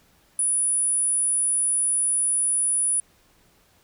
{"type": "tone", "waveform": "sine", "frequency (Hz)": 9820, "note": "D#9", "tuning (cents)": -24, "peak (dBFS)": -18, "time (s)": [0.39, 3], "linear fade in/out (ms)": 2, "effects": ["tanh soft clip ceiling -17 dBFS", "pink hiss -60 dBFS RMS until 3.83 s"]}